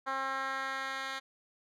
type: tone with band-pass filter sweep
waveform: 10% pulse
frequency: 267.8 Hz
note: C4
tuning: 40 cents sharp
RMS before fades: -36 dBFS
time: 0.06-1.2 s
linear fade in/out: 20 ms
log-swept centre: 1200 to 2600 Hz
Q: 1.4
effects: none